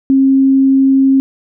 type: tone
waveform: sine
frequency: 268.8 Hz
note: C4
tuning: 47 cents sharp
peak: -6 dBFS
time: 0.1-1.2 s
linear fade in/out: 0 ms
effects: none